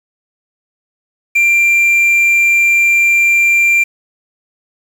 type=tone with quantisation; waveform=triangle; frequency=2372 Hz; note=D7; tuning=17 cents sharp; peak=-6 dBFS; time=1.35-3.84 s; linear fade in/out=10 ms; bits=6; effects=none